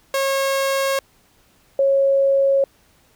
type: tone pair in turn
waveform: sawtooth / sine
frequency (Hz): 544 / 548.1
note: C#5 / C#5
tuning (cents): -33 / -20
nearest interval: unison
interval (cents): 13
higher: second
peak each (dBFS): -14 / -13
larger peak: second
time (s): 0.14-0.99 / 1.79-2.64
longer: neither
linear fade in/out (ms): 2
effects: pink hiss -57 dBFS RMS until 3.15 s